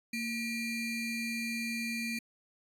square ring-modulated tone, 1080 Hz, C#6, 45 cents flat, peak -31 dBFS, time 0.13-2.19 s, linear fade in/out 5 ms, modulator 1310 Hz, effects AAC 64 kbps

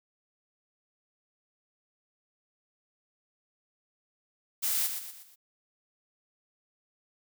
blue noise with echo, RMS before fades -29 dBFS, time 4.62-4.88 s, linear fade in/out 20 ms, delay 120 ms, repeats 4, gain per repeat -7 dB, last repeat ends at 5.36 s, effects none

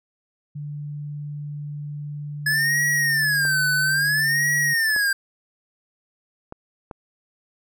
sine tone, 146.83 Hz, D3, in tune, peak -29 dBFS, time 0.55-4.74 s, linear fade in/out 10 ms
square tone with vibrato, 1695 Hz, G#6, 35 cents sharp, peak -19 dBFS, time 2.46-5.13 s, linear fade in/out 5 ms, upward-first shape sine, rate 0.6 Hz, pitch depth 210 cents each way
clicks, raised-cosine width 1 ms, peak -21 dBFS, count 4, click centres 3.452 / 4.963 / 6.524 / 6.912 s
effects none

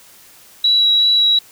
sine tone with vibrato, 3900 Hz, B7, 23 cents flat, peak -10 dBFS, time 0.64-1.39 s, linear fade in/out 5 ms, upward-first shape sine, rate 2.7 Hz, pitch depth 10 cents each way, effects white hiss -45 dBFS RMS until 1.51 s

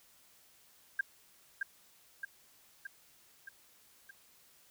sine tone with echo, 1600 Hz, G6, 35 cents sharp, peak -27 dBFS, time 0.99-1.01 s, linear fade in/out 5 ms, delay 620 ms, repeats 5, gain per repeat -4 dB, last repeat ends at 4.11 s, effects white hiss -64 dBFS RMS until 4.7 s

